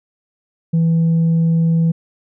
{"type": "tone with tanh clipping", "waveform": "sine", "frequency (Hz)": 164.81, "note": "E3", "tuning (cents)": 0, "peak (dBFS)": -12, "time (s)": [0.73, 1.92], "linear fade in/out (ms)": 10, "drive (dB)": 1, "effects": []}